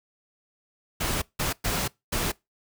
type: noise bursts at uneven times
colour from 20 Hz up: pink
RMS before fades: -27 dBFS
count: 4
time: 1-1.22 / 1.39-1.53 / 1.64-1.88 / 2.12-2.32 s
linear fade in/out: 10 ms
effects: noise-tail reverb RT60 0.2 s tail -23 dB re dry